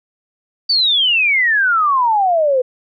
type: exponential sweep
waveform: sine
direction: down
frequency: 4658 to 493.9 Hz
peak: -11 dBFS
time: 0.69-2.62 s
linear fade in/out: 10 ms
effects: none